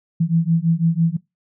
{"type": "beating tone pair", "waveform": "sine", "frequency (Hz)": [162.8, 168.8], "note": ["E3", "E3"], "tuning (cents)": [-21, 41], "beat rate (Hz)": 6, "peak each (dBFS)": -18, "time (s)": [0.2, 1.17], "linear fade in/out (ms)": 10, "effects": ["noise-tail reverb RT60 0.2 s tail -22 dB re dry"]}